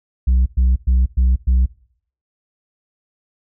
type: tone bursts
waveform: sine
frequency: 62.6 Hz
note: B1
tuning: 24 cents sharp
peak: -8 dBFS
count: 5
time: 0.27-1.66 s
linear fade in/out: 10 ms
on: 190 ms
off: 110 ms
effects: noise-tail reverb RT60 0.6 s tail -23 dB re dry + tanh soft clip ceiling -10 dBFS